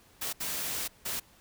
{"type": "noise bursts at uneven times", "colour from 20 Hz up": "white", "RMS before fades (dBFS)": -34, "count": 3, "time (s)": [[0.21, 0.33], [0.4, 0.88], [1.05, 1.2]], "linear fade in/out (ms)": 10, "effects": ["pink hiss -60 dBFS RMS until 1.4 s"]}